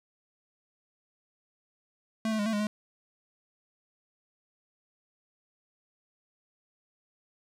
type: tone with pitch steps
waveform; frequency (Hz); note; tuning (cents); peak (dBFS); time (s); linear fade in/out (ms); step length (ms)
square; 221.2 / 217.8 / 205.7 / 222.9 / 207 / 211.4; A3 / A3 / G#3 / A3 / G#3 / G#3; +9 / -17 / -16 / +23 / -5 / +31; -28; 2.25-2.67; 2; 70
effects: low-pass 9000 Hz 12 dB/octave + 9-bit